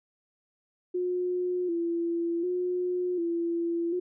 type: tone with vibrato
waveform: sine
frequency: 349.2 Hz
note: F4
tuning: in tune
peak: -26 dBFS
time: 0.94-4 s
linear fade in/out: 10 ms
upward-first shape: square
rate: 0.67 Hz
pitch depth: 53 cents each way
effects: none